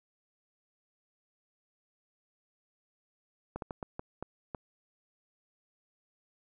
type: slowing click train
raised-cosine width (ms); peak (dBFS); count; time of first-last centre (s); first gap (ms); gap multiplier
1; -23; 7; 3.56-4.548; 62; 1.39
effects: none